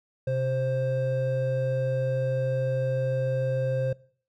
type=tone pair together; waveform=triangle; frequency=129.3 / 525.6 Hz; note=C3 / C5; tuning=-20 / +8 cents; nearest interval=2 octaves; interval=2428 cents; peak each=-25 dBFS; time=0.27-3.93 s; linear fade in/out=5 ms; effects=noise-tail reverb RT60 0.5 s tail -22 dB re dry